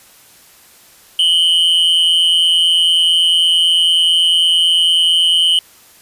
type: tone pair together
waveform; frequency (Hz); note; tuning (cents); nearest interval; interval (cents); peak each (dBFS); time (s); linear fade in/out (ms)
triangle; 2945 / 3114; F#7 / G7; -9 / -12; minor second; 97; -11; 1.19-5.59; 2
effects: white hiss -45 dBFS RMS until 6.01 s + resampled to 32000 Hz